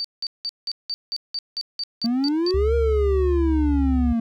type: tone bursts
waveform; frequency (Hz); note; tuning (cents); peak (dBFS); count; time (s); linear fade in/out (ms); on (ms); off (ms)
sine; 4611; D8; -33; -24; 12; 0-2.508; 0; 44; 180
type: exponential two-way sweep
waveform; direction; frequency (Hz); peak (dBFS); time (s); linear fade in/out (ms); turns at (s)
triangle; up then down; 226.3 to 471.3 to 226.3; -17; 2.04-4.2; 5; 2.75
type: tone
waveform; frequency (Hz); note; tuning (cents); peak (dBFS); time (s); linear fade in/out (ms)
sine; 70.4; C#2; +27; -20; 2.54-4.13; 5
effects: none